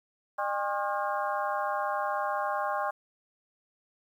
harmonic tone with a mistuned harmonic, 201.9 Hz, G#3, 49 cents flat, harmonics 3 / 4 / 5 / 6 / 7 / 8, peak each -34 / -32 / -33 / -39 / -38 / -41 dBFS, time 0.38-2.91 s, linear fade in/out 10 ms, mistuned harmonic 5, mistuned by +110 cents, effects 10-bit

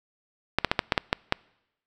clicks, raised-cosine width 0.3 ms, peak -4 dBFS, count 8, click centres 0.586 / 0.647 / 0.715 / 0.792 / 0.922 / 0.978 / 1.129 / 1.324 s, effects noise-tail reverb RT60 0.9 s tail -26 dB re dry

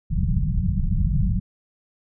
pink low-pass noise, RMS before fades -21 dBFS, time 0.1-1.4 s, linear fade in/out 10 ms, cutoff 200 Hz, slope 96 dB/octave, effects none

